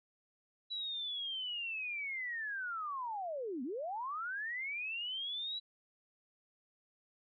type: linear two-way sweep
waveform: sine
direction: down then up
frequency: 3951 to 233.1 to 3951 Hz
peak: -37 dBFS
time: 0.7-5.6 s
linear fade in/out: 20 ms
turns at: 3.63 s
effects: none